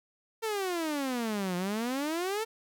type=exponential two-way sweep; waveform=sawtooth; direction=down then up; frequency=457 to 174.61 to 457 Hz; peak=-26 dBFS; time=0.42-2.45 s; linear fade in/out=20 ms; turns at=1.56 s; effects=none